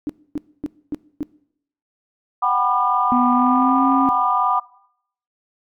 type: tone bursts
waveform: sine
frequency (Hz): 295.6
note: D4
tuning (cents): +11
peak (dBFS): -20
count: 5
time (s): 0.07-1.23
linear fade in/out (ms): 0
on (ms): 24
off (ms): 260
type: chord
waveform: sine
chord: G major seventh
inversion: third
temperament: equal with one note detuned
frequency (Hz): 740 / 784 / 987.8 / 1204.9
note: F#5 / G5 / B5 / D6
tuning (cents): 0 / 0 / 0 / +44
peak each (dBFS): -22 / -25 / -20 / -19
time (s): 2.42-4.6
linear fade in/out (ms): 10
type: tone with pitch glide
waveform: sine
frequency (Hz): 246.9 to 269.2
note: B3 to C4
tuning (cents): 0 to +49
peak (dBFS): -16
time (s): 3.12-4.09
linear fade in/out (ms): 0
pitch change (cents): +149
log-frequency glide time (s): 3.33-3.85
effects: noise-tail reverb RT60 0.7 s tail -21 dB re dry + tanh soft clip ceiling -2 dBFS